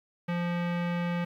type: tone with low-pass filter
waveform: square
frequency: 173.7 Hz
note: F3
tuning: 9 cents flat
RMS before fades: -30 dBFS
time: 0.28-1.25 s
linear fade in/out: 10 ms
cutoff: 2400 Hz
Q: 1.6
effects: 10-bit